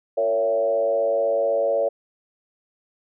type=tone with frequency modulation; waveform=sine; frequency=562 Hz; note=C#5; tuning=24 cents sharp; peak=-18 dBFS; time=0.17-1.89 s; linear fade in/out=10 ms; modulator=104 Hz; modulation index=0.92; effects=none